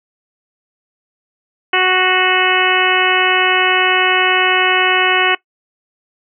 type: harmonic tone with a mistuned harmonic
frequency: 370 Hz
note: F#4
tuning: in tune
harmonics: 1 / 2 / 3 / 4 / 5 / 6 / 7 / 8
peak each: -19 / -19 / -19 / -19 / -19 / -19 / -19 / -19 dBFS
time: 1.73-5.35 s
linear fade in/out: 5 ms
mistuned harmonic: 6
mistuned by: -30 cents
effects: noise-tail reverb RT60 0.1 s tail -20 dB re dry